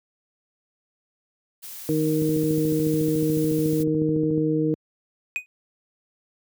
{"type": "noise", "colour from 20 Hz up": "blue", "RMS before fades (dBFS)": -38, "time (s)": [1.62, 3.84], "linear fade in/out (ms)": 20}
{"type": "harmonic tone", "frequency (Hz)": 155.56, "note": "D#3", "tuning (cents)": 0, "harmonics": [1, 2, 3], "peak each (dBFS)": [-25, -22, -25], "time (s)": [1.89, 4.74], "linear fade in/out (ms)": 0}
{"type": "click train", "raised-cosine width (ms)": 3, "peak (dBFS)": -18, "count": 31, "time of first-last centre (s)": [2.22, 4.378], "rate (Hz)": 13.9}
{"type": "tone with exponential decay", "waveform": "triangle", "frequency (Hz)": 2494, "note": "D#7", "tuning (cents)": 3, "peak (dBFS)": -18, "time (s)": [5.36, 5.46], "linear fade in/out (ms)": 0, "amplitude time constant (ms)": 21}
{"effects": ["high-pass 100 Hz 12 dB/octave"]}